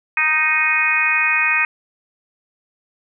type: harmonic tone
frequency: 311.1 Hz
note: D#4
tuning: in tune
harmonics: 3 / 4 / 5 / 6 / 7 / 8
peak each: -28 / -25 / -24 / -21 / -22 / -17 dBFS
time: 0.17-1.65 s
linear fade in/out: 2 ms
effects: none